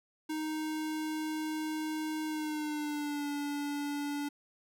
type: tone with pitch glide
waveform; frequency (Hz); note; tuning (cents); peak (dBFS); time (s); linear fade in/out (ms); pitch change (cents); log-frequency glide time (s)
square; 311.1 to 288.6; D#4 to D4; 0 to -30; -34; 0.29-4.29; 10; -130; 2.26-3.28
effects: none